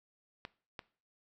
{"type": "clicks", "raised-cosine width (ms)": 0.3, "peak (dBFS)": -25, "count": 2, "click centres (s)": [0.451, 0.792], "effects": ["noise-tail reverb RT60 0.4 s tail -20 dB re dry"]}